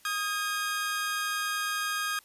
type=tone pair together; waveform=sawtooth; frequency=1244.5 / 1622.8 Hz; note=D#6 / G#6; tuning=0 / -41 cents; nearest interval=perfect fourth; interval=459 cents; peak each=-28 dBFS; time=0.05-2.19 s; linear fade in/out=2 ms; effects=white hiss -59 dBFS RMS until 2.24 s + resampled to 32000 Hz